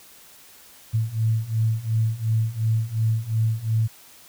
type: beating tone pair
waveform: sine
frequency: 110 / 112.8 Hz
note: A2 / A2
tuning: 0 / +44 cents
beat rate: 2.8 Hz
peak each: -24 / -22 dBFS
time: 0.93-3.88 s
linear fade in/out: 20 ms
effects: white hiss -49 dBFS RMS until 4.28 s